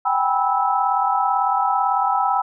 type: tone cluster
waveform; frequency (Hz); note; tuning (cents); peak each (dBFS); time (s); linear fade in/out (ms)
sine; 771 / 809 / 982 / 1307; G5 / G#5 / B5 / E6; -29 / -46 / -10 / -15; -22; 0.05-2.42; 10
effects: none